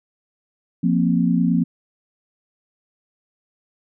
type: chord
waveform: sine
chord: F suspended fourth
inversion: none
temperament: just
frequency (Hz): 174.61 / 232.8 / 261.9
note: F3 / Bb3 / C4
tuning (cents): 0 / -2 / +2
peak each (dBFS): -18 / -20 / -21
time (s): 0.83-1.64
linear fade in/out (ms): 10
effects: none